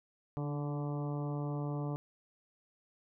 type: harmonic tone with a mistuned harmonic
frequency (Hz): 145.3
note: D3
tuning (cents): -18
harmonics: 1 / 2 / 3 / 4 / 5 / 6 / 7 / 8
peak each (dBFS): -35 / -41 / -45 / -47 / -49 / -51 / -52 / -53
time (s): 0.37-1.96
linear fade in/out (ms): 0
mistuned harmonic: 2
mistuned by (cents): +23
effects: none